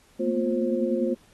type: tone cluster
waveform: sine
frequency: 225.8 / 235.2 / 246 / 353.4 / 529 Hz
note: A3 / A#3 / B3 / F4 / C5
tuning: +45 / +16 / -7 / +21 / +19 cents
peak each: -28 / -33 / -29 / -27 / -28 dBFS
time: 0.19-1.15 s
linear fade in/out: 20 ms
effects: pink hiss -59 dBFS RMS until 1.33 s + AAC 32 kbps